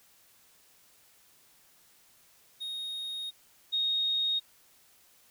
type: tone pair in turn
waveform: triangle / sine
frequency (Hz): 3729 / 3729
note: A#7 / A#7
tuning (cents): 0 / 0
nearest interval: unison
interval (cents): 0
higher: neither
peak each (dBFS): -33 / -26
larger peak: second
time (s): 2.6-3.31 / 3.72-4.4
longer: first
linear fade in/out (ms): 20
effects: white hiss -62 dBFS RMS until 5.3 s